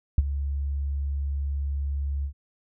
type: tone with ADSR envelope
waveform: sine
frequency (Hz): 70.2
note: C#2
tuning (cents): +22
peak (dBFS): -12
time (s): 0.18-2.33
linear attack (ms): 3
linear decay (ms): 31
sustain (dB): -13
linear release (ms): 85
effects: none